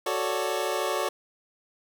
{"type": "chord", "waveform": "25% pulse", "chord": "D major seventh", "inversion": "first", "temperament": "equal", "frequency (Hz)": [370, 440, 554.4, 587.3], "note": ["F#4", "A4", "C#5", "D5"], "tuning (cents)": [0, 0, 0, 0], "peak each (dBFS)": -28, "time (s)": [0.06, 1.09], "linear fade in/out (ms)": 5, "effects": []}